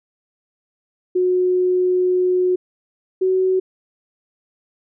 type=tone pair in turn; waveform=sine; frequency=364.7 / 374.3 Hz; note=F#4 / F#4; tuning=-25 / +20 cents; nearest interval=unison; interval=45 cents; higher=second; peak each=-14 dBFS; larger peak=neither; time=1.15-2.56 / 3.21-3.6 s; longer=first; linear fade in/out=10 ms; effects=none